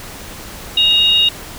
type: tone pair together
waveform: sine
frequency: 2836 / 3764 Hz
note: F7 / A#7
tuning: +26 / +16 cents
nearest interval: perfect fourth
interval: 490 cents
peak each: -12 dBFS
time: 0.77-1.29 s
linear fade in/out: 5 ms
effects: pink hiss -32 dBFS RMS until 1.58 s